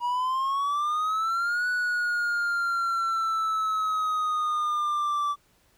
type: exponential two-way sweep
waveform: triangle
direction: up then down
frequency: 956 to 1480 to 1158 Hz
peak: -22 dBFS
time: 0-5.36 s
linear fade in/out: 50 ms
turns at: 1.68 s
effects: pink hiss -64 dBFS RMS until 5.77 s